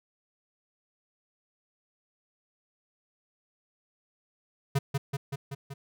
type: tone with echo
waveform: square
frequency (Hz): 138.59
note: C#3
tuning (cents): 0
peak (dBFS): -23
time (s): 4.75-4.79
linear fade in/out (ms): 10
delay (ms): 190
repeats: 5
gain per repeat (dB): -3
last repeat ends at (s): 5.74
effects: none